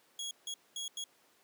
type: tone bursts at uneven times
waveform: 25% pulse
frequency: 3322 Hz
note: G#7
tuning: in tune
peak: -34 dBFS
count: 4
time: 0.19-0.31 / 0.47-0.54 / 0.76-0.88 / 0.97-1.04 s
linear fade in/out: 2 ms
effects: pink hiss -67 dBFS RMS until 1.43 s + high-pass 300 Hz 12 dB/octave